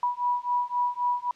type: beating tone pair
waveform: sine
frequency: 975 / 978.8 Hz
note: B5 / B5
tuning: -23 / -16 cents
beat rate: 3.8 Hz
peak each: -27 dBFS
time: 0.03-1.31 s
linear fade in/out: 2 ms
effects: white hiss -57 dBFS RMS until 1.35 s + low-pass 4000 Hz 12 dB/octave